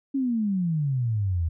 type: exponential sweep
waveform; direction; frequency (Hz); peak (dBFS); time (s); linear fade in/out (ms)
sine; down; 280 to 79; -22; 0.14-1.49; 10
effects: none